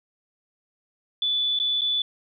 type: tone with dropouts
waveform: sine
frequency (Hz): 3472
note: A7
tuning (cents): -24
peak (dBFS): -21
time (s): 1.22-2.02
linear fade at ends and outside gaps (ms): 2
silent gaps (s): 1.589-1.599 / 1.81-1.817
effects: none